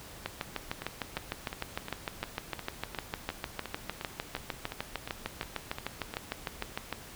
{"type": "two click trains", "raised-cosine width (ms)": 0.3, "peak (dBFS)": [-21, -16], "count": [16, 45], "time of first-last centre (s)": [[0.82, 6.139], [0.26, 6.927]], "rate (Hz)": [2.82, 6.6], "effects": ["pink hiss -48 dBFS RMS until 7.15 s"]}